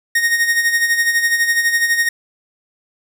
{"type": "tone with tremolo", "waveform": "45% pulse", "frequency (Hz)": 1860, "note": "A#6", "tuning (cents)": -4, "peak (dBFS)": -11, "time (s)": [0.15, 2.09], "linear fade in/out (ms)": 5, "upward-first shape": "sine", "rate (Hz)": 12, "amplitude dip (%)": 60, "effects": ["8-bit"]}